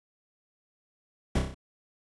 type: noise with echo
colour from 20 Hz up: brown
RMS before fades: -24 dBFS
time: 1.35-1.39 s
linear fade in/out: 5 ms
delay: 31 ms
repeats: 5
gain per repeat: -4 dB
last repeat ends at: 1.545 s
effects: resampled to 24000 Hz